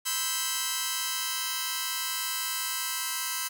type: chord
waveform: 5% pulse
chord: C major seventh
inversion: third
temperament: just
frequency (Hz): 981.1 / 1046.5 / 1308.1 / 1569.8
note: B5 / C6 / E6 / G6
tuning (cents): -12 / 0 / -14 / +2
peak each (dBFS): -23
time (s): 0.05-3.49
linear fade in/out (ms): 20
effects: none